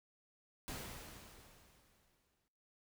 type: noise with exponential decay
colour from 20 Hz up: pink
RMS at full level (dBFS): -44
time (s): 0.68-2.48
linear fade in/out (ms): 0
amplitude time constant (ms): 390
effects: noise-tail reverb RT60 0.8 s tail -18 dB re dry